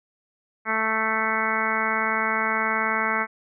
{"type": "harmonic tone", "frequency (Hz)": 220.3, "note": "A3", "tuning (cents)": 2, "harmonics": [1, 2, 3, 4, 5, 6, 7, 8, 9, 10], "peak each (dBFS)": [-33, -34, -34, -30, -30, -28, -29, -34, -29, -30], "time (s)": [0.65, 3.27], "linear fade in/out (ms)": 50, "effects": []}